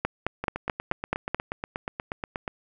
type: two click trains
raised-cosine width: 0.5 ms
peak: -15 / -9 dBFS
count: 18 / 7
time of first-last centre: 0.44-2.478 / 0.05-1.346 s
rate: 8.34 / 4.63 Hz
effects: none